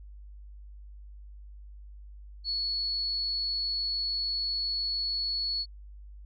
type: tone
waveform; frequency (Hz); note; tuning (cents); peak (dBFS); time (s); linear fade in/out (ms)
sine; 4393; C#8; -16; -28; 2.44-5.66; 50
effects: added 50 Hz sine -44 dBFS peak until 6.25 s